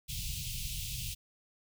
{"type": "band-stop noise", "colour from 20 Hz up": "pink", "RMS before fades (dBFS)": -38, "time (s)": [0.08, 1.15], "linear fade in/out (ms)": 20, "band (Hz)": [160, 2600], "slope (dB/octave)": 48, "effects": []}